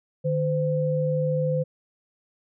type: tone pair together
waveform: sine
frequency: 152.2 / 512.7 Hz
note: D#3 / C5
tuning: -38 / -35 cents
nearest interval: octave + major sixth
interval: 2103 cents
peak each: -24 dBFS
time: 0.24-1.64 s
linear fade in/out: 20 ms
effects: none